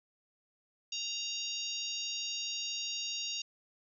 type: harmonic tone with a mistuned harmonic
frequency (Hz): 932.3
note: A#5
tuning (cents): 0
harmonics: 3 / 4 / 5 / 6 / 7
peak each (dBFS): -40 / -41 / -42 / -43 / -43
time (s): 0.92-3.42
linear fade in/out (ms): 5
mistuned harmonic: 7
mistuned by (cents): +33
effects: none